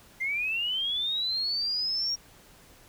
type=linear sweep; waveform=triangle; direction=up; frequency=2062 to 5630 Hz; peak=-23 dBFS; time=0.2-2.16 s; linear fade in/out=20 ms; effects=tanh soft clip ceiling -25 dBFS + pink hiss -55 dBFS RMS until 2.88 s